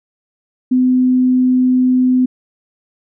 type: tone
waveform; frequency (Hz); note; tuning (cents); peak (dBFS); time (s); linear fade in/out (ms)
sine; 254; B3; +49; -9; 0.71-2.26; 10
effects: none